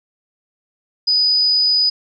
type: tone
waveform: sine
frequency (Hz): 4972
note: D#8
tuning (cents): -2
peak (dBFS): -12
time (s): 1.07-1.9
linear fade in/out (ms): 10
effects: none